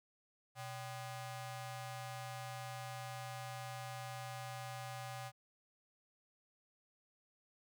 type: ring-modulated tone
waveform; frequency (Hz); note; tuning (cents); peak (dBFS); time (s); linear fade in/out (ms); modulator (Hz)
sawtooth; 450; A4; +39; -37; 0.55-5.32; 50; 327
effects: none